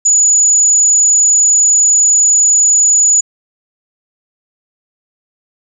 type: tone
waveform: sine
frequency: 6910 Hz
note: A8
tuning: 32 cents flat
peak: -6 dBFS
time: 0.05-3.21 s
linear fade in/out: 10 ms
effects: none